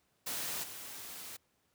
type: noise with level steps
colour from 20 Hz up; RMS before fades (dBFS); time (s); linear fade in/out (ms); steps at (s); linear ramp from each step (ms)
white; -38 / -46; 0.26-1.37; 10; 0.63; 10
effects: pink hiss -75 dBFS RMS until 1.74 s + high-pass 80 Hz 12 dB/octave